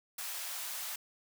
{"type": "high-pass noise", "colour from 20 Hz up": "white", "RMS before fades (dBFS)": -40, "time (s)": [0.18, 0.96], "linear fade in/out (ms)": 5, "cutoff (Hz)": 660, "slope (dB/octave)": 24, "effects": []}